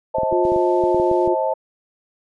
sine chord, A diminished, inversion first, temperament just, 528 / 633.6 / 880 Hz, C5 / Eb5 / A5, +16 / +31 / 0 cents, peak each -22 dBFS, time 0.14-1.54 s, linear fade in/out 10 ms
clicks, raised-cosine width 2 ms, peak -15 dBFS, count 11, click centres 0.184 / 0.233 / 0.326 / 0.452 / 0.52 / 0.562 / 0.838 / 0.946 / 0.999 / 1.114 / 1.276 s
sine tone, 355.8 Hz, F4, 32 cents sharp, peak -17 dBFS, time 0.31-1.35 s, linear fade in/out 20 ms
violet noise, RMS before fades -33 dBFS, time 0.43-1.29 s, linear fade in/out 20 ms
effects low-pass 3000 Hz 12 dB/octave

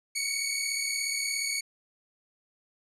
15% pulse tone pair together, 2217 / 2254 Hz, C#7 / C#7, 0 / +28 cents, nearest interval unison, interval 28 cents, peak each -25 dBFS, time 0.15-1.61 s, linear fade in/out 10 ms, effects resampled to 32000 Hz

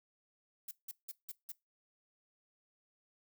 violet noise bursts, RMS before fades -44 dBFS, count 5, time 0.68-1.52 s, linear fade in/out 5 ms, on 32 ms, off 170 ms, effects noise-tail reverb RT60 0.2 s tail -21 dB re dry

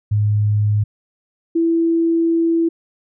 sine tone pair in turn, 104.8 / 331.9 Hz, G#2 / E4, +16 / +12 cents, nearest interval octave + minor sixth, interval 1996 cents, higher second, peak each -13 dBFS, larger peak neither, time 0.11-0.84 / 1.55-2.69 s, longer second, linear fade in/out 10 ms, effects none

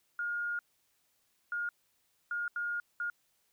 sine tone bursts at uneven times, 1423 Hz, F6, 32 cents sharp, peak -32 dBFS, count 5, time 0.19-0.59 / 1.52-1.69 / 2.31-2.48 / 2.56-2.8 / 3-3.1 s, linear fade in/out 2 ms, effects white hiss -74 dBFS RMS until 3.52 s

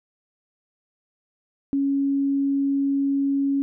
sine tone, 277.2 Hz, C#4, in tune, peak -19 dBFS, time 1.73-3.62 s, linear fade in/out 0 ms, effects none

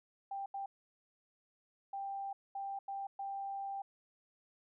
sine tone bursts at uneven times, 789 Hz, G5, 11 cents sharp, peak -38 dBFS, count 6, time 0.31-0.46 / 0.54-0.66 / 1.93-2.33 / 2.55-2.79 / 2.88-3.07 / 3.19-3.82 s, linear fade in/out 5 ms, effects none

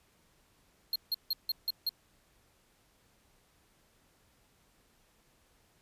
square tone bursts, 4238 Hz, C8, 21 cents sharp, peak -29 dBFS, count 6, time 0.93-1.892 s, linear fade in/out 2 ms, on 27 ms, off 160 ms, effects pink hiss -68 dBFS RMS until 5.81 s + resampled to 32000 Hz

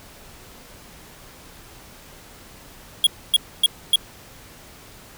square tone bursts, 3317 Hz, G#7, 3 cents flat, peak -12 dBFS, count 4, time 3.04-3.958 s, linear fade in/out 2 ms, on 27 ms, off 270 ms, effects pink hiss -45 dBFS RMS until 5.17 s

